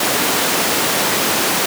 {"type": "high-pass noise", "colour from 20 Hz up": "pink", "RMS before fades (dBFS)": -17, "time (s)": [0, 1.66], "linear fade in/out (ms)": 5, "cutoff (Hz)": 270, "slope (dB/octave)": 12, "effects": []}